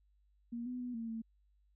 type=tone with pitch steps; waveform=sine; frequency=235.8 / 249.5 / 246.5 / 228.5 / 225.1 Hz; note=A#3 / B3 / B3 / A#3 / A3; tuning=+20 / +18 / -3 / -34 / +40 cents; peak=-38 dBFS; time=0.52-1.22 s; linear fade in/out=10 ms; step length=140 ms; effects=added 50 Hz sine -68 dBFS peak until 1.75 s